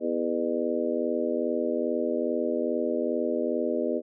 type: harmonic tone with a mistuned harmonic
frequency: 82.41 Hz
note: E2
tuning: in tune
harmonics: 3 / 4 / 5 / 6 / 7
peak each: -31 / -31 / -31 / -31 / -31 dBFS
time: 0-4.02 s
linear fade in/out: 50 ms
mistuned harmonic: 7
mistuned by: +77 cents
effects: none